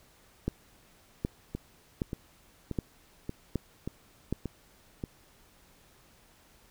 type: two click trains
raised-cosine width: 3 ms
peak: -16 / -21 dBFS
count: 6 / 7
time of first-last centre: 0.48-4.326 / 1.55-5.038 s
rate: 1.3 / 1.72 Hz
effects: pink hiss -61 dBFS RMS until 6.7 s